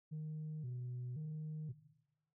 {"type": "tone with vibrato", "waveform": "sine", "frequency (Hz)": 138.5, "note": "C#3", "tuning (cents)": -1, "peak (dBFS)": -39, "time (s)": [0.11, 1.73], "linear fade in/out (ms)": 20, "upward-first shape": "square", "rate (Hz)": 0.95, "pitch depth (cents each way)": 190, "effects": ["noise-tail reverb RT60 1.0 s tail -18 dB re dry", "tanh soft clip ceiling -39 dBFS"]}